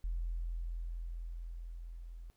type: tone with level ramp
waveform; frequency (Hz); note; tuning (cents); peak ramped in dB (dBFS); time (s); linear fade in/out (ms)
sine; 42.19; E1; +41; -32 to -45; 0.04-2.3; 0
effects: tanh soft clip ceiling -28 dBFS + pink hiss -75 dBFS RMS until 2.36 s